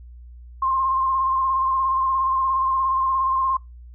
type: tone with vibrato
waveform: sine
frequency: 1059 Hz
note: C6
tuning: 21 cents sharp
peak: -18 dBFS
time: 0.62-3.57 s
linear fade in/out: 5 ms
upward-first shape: square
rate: 17 Hz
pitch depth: 21 cents each way
effects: noise-tail reverb RT60 0.2 s tail -23 dB re dry + added 60 Hz sine -39 dBFS peak until 3.94 s